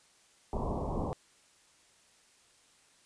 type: low-pass noise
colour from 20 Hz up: pink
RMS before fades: -34 dBFS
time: 0.53-1.13 s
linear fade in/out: 0 ms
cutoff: 1100 Hz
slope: 96 dB/octave
effects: white hiss -64 dBFS RMS until 3.05 s + resampled to 22050 Hz